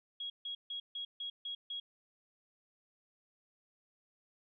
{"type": "tone bursts", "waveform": "sine", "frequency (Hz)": 3306, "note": "G#7", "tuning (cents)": -9, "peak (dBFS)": -38, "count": 7, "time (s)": [0.2, 1.8], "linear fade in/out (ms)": 5, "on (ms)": 100, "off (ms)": 150, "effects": []}